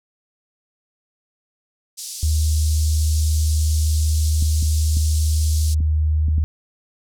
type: band-pass noise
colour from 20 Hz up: pink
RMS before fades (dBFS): -32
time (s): 1.97-5.75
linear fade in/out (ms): 20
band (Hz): 4700 to 11000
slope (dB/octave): 24
type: tone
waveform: sine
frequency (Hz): 77.1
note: D#2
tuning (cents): -15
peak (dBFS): -15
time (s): 2.23-6.44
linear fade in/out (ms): 0
type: clicks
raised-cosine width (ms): 5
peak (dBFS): -16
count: 6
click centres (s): 4.425 / 4.627 / 4.97 / 5.805 / 6.284 / 6.382
effects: none